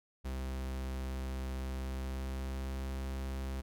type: tone with pitch glide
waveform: 45% pulse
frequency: 65.41 to 66.25 Hz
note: C2 to C2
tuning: 0 to +22 cents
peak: -36 dBFS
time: 0.24-3.62 s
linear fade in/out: 20 ms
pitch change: +22 cents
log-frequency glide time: 1.74-2.85 s
effects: none